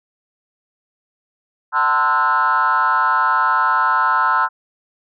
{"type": "tone with frequency modulation", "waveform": "sine", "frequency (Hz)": 1174.7, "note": "D6", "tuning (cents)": 0, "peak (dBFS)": -12, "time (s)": [1.72, 4.49], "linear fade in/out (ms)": 50, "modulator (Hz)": 140, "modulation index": 2.2, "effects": ["tanh soft clip ceiling -8 dBFS"]}